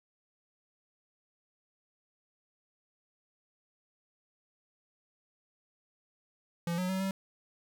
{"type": "tone with pitch steps", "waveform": "square", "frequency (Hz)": [170.6, 182.8, 189.2, 192.5], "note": ["F3", "F#3", "F#3", "G3"], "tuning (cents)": [-40, -21, 39, -31], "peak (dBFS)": -31, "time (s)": [6.67, 7.11], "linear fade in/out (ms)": 2, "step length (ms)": 110, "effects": ["11-bit"]}